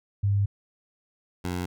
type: tone pair in turn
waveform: sine / 15% pulse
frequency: 100.4 / 89.45 Hz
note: G2 / F2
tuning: +42 / +42 cents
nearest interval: major second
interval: 200 cents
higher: first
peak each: -20 / -22 dBFS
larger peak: first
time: 0.23-0.46 / 1.44-1.66 s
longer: first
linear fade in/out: 10 ms
effects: none